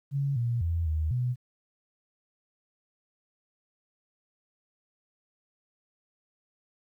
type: tone with pitch steps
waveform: sine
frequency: 139.6 / 118.6 / 83.9 / 78.3 / 124.1 Hz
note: C#3 / A#2 / E2 / D#2 / B2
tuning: +13 / +30 / +31 / +11 / +9 cents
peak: -25 dBFS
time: 0.11-1.36 s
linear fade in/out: 50 ms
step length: 250 ms
effects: 11-bit